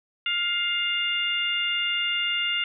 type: harmonic tone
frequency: 703 Hz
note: F5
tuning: 11 cents sharp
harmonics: 2 / 3 / 4 / 5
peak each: -32 / -29 / -25 / -35 dBFS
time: 0.26-2.64 s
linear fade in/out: 2 ms
effects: none